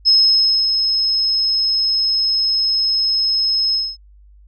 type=tone with ADSR envelope; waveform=sine; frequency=5170 Hz; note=E8; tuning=34 cents flat; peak=-8 dBFS; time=0.05-3.97 s; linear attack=28 ms; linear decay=590 ms; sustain=-6 dB; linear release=230 ms; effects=added 50 Hz sine -43 dBFS peak until 4.47 s